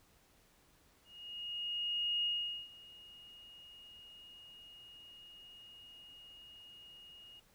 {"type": "tone with ADSR envelope", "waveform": "sine", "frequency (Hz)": 2865, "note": "F7", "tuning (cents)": 44, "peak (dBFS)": -31, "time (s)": [1.04, 7.4], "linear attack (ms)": 1200, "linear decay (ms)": 440, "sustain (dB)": -22, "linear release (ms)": 8, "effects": ["pink hiss -68 dBFS RMS until 7.54 s"]}